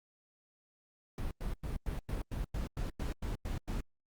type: noise bursts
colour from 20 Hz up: brown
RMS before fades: -36 dBFS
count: 12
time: 1.18-3.807 s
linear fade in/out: 2 ms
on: 130 ms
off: 97 ms
effects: Opus 48 kbps